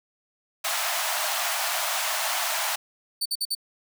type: high-pass noise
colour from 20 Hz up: pink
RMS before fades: -27 dBFS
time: 0.64-2.76 s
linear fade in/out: 10 ms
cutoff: 610 Hz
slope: 96 dB/octave
type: tone bursts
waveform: sawtooth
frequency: 4540 Hz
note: C#8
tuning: 41 cents sharp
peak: -21 dBFS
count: 4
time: 3.21-3.551 s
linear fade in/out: 10 ms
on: 47 ms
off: 51 ms
effects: none